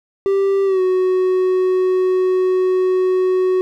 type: tone with pitch glide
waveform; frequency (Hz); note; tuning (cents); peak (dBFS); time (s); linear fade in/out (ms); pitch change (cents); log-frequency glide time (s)
triangle; 392 to 370.6; G4 to F#4; 0 to +3; -11; 0.26-3.61; 0; -97; 0.65-0.81
effects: none